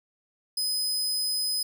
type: tone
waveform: sawtooth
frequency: 5030 Hz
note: D#8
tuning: 18 cents sharp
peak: -23 dBFS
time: 0.57-1.63 s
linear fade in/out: 5 ms
effects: none